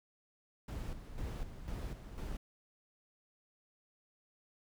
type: noise with tremolo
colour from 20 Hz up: brown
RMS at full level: -40 dBFS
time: 0.68-2.37 s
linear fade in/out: 5 ms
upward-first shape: square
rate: 2 Hz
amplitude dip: 60%
effects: none